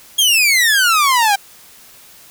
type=exponential sweep; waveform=sawtooth; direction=down; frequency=3322 to 777 Hz; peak=-7 dBFS; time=0.18-1.36 s; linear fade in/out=10 ms; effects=white hiss -43 dBFS RMS until 2.3 s